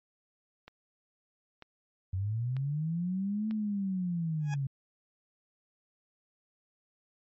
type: click train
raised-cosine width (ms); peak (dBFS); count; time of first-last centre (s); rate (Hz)
0.3; -31; 4; 0.68-3.51; 1.06
type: linear two-way sweep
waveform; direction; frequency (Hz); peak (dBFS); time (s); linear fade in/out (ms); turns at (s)
sine; up then down; 90.4 to 220 to 133.7; -29; 2.13-4.67; 5; 3.5
type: tone with exponential growth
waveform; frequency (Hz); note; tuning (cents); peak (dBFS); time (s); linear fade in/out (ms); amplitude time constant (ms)
20% pulse; 830.6; G#5; 0; -30; 4.4-4.54; 1; 29
effects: MP3 32 kbps